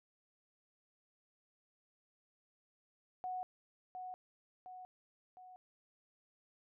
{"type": "tone with echo", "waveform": "sine", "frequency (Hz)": 737, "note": "F#5", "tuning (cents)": -7, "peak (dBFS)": -38, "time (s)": [3.24, 3.43], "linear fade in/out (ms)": 0, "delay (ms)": 710, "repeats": 3, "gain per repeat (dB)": -5, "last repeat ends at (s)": 5.56, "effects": []}